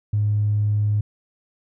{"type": "tone with tanh clipping", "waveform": "triangle", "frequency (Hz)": 104.6, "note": "G#2", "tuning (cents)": 13, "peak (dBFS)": -17, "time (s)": [0.13, 1.01], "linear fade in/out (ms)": 5, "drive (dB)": 4, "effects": []}